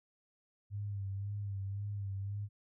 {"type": "tone with vibrato", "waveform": "sine", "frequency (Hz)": 100, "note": "G2", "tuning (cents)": 35, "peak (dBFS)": -36, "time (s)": [0.7, 2.49], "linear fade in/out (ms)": 50, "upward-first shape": "sine", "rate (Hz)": 1.9, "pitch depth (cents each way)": 47, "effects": []}